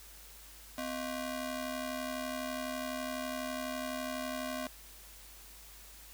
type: ring-modulated tone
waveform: sawtooth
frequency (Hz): 440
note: A4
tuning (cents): 0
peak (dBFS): -29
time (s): 0.78-4.67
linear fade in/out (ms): 2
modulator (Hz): 184
effects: added 50 Hz sine -56 dBFS peak until 6.13 s + white hiss -54 dBFS RMS until 6.13 s